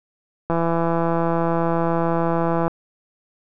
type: click train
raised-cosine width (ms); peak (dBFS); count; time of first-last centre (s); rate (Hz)
1; -8; 365; 0.5-2.68; 167
effects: none